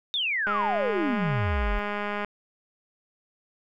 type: exponential sweep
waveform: sine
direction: down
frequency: 3729 to 38.02 Hz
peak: -24 dBFS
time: 0.14-1.79 s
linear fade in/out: 0 ms
type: click train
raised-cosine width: 0.5 ms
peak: -16 dBFS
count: 367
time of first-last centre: 0.47-2.247 s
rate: 206 Hz
effects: none